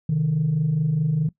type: tone pair together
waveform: sine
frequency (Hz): 131.2 / 156.02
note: C3 / D#3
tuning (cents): +5 / +5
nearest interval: minor third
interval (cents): 300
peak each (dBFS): -25 / -18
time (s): 0.09-1.29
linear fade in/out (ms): 5
effects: noise-tail reverb RT60 0.1 s tail -19 dB re dry + tanh soft clip ceiling -14 dBFS